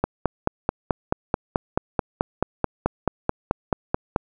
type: click train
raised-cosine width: 1 ms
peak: -5 dBFS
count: 20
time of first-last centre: 0.04-4.161 s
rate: 4.61 Hz
effects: none